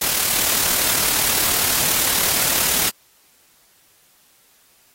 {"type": "noise with amplitude modulation", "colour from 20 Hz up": "white", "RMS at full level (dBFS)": -17, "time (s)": [0.01, 2.9], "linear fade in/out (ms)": 10, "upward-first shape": "sine", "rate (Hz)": 37.4, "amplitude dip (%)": 40, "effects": ["white hiss -56 dBFS RMS until 4.94 s", "AAC 48 kbps"]}